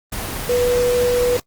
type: tone in noise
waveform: sine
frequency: 490 Hz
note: B4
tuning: 14 cents flat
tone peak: -14 dBFS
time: 0.49-1.37 s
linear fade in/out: 5 ms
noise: pink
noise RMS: -26 dBFS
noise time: 0.12-1.4 s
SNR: +9 dB
effects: noise-tail reverb RT60 0.1 s tail -21 dB re dry + Opus 24 kbps